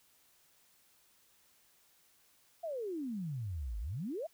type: exponential two-way sweep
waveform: sine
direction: down then up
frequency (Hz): 698.5 to 49 to 698.5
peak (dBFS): -36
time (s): 2.63-4.27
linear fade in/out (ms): 10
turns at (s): 3.79
effects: white hiss -68 dBFS RMS until 4.33 s